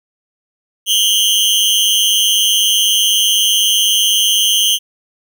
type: tone with amplitude modulation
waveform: sawtooth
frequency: 3084 Hz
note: G7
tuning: 29 cents flat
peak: -3 dBFS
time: 0.86-4.79 s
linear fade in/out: 50 ms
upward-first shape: sine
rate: 212 Hz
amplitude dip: 100%
effects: none